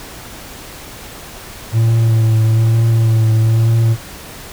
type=tone with vibrato; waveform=triangle; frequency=112.6 Hz; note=A2; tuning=40 cents sharp; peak=-7 dBFS; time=1.72-3.97 s; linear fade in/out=50 ms; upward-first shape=triangle; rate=1.1 Hz; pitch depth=32 cents each way; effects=pink hiss -33 dBFS RMS until 4.52 s